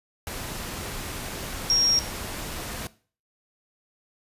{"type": "tone in noise", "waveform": "sine", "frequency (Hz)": 5588, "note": "F8", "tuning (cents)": 0, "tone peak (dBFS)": -18, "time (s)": [1.7, 1.99], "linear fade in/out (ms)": 0, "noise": "pink", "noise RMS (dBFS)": -34, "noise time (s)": [0.27, 2.87], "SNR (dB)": 13, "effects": ["noise-tail reverb RT60 0.4 s tail -18 dB re dry", "resampled to 32000 Hz"]}